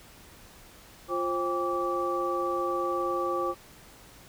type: tone cluster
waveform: sine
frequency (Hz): 350.4 / 531 / 799 / 1157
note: F4 / C5 / G5 / D6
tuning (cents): +6 / +25 / +33 / -26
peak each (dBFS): -31 / -32 / -37 / -30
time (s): 1.08-3.55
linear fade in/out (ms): 50
effects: pink hiss -52 dBFS RMS until 4.28 s